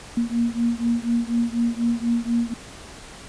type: beating tone pair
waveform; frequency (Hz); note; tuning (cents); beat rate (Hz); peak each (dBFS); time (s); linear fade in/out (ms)
sine; 233.1 / 237.2; A#3 / A#3; 0 / +30; 4.1; -22 / -23; 0.17-2.54; 5
effects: pink hiss -41 dBFS RMS until 3.28 s + resampled to 22050 Hz